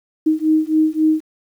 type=beating tone pair; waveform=sine; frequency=311.1 / 314.8 Hz; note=D#4 / D#4; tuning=0 / +20 cents; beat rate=3.7 Hz; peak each=-16 dBFS; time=0.26-1.21 s; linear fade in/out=10 ms; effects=8-bit